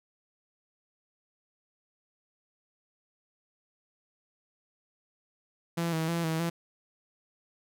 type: tone with vibrato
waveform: sawtooth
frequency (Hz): 164.81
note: E3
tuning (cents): 0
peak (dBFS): -24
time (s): 5.77-6.5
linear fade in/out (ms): 10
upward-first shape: square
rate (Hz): 3.2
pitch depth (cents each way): 41
effects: none